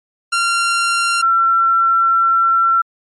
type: tone pair in turn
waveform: sawtooth / sine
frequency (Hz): 1380 / 1352.4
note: F6 / E6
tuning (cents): -21 / +44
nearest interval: unison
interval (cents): 35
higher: first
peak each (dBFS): -10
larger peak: neither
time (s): 0.32-1.22 / 1.22-2.82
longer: second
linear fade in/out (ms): 10
effects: MP3 48 kbps